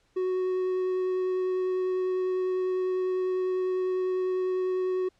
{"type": "tone with vibrato", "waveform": "triangle", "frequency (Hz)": 370, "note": "F#4", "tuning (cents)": 0, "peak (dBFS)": -23, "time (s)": [0.16, 5.09], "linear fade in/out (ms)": 10, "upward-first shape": "triangle", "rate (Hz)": 10, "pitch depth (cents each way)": 10, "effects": ["pink hiss -68 dBFS RMS until 5.19 s", "low-pass 7000 Hz 12 dB/octave"]}